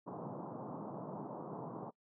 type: band-pass noise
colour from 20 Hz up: pink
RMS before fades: -45 dBFS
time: 0.06-1.91 s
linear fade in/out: 20 ms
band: 130 to 1100 Hz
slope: 48 dB/octave
effects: noise-tail reverb RT60 0.1 s tail -23 dB re dry